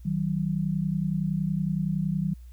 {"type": "tone pair together", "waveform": "sine", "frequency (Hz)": [157.7, 188.46], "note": ["D#3", "F#3"], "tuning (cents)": [24, 32], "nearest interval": "minor third", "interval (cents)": 308, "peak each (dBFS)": -27, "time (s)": [0.05, 2.34], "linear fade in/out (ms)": 10, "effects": ["added 60 Hz sine -42 dBFS peak until 2.52 s", "white hiss -66 dBFS RMS until 2.52 s"]}